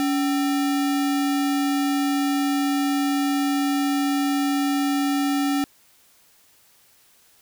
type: tone with sample-and-hold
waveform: sine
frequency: 282.1 Hz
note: C#4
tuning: 30 cents sharp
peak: -19 dBFS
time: 0-5.64 s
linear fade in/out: 0 ms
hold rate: 1050 Hz
effects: white hiss -57 dBFS RMS until 7.41 s